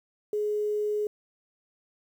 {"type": "tone with quantisation", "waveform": "sine", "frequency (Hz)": 420, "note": "G#4", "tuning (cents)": 19, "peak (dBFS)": -25, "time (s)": [0.33, 1.07], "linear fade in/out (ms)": 2, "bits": 9, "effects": []}